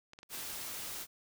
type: clicks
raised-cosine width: 0.2 ms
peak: -33 dBFS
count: 8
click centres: 0.134 / 0.189 / 0.231 / 0.349 / 0.397 / 0.428 / 0.512 / 0.585 s
type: noise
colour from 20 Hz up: white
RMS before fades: -42 dBFS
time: 0.29-1.07 s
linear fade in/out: 50 ms
effects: none